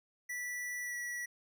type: tone with pitch glide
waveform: square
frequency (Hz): 1962 to 1940.6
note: B6 to B6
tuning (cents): -12 to -31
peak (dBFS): -38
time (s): 0.29-1.26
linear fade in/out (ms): 10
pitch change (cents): -19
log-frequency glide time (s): 0.82-0.96
effects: none